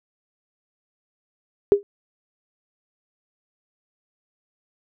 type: tone with exponential decay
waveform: sine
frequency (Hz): 404.7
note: G#4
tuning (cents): -45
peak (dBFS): -6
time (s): 1.72-1.83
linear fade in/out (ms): 0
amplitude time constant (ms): 23
effects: none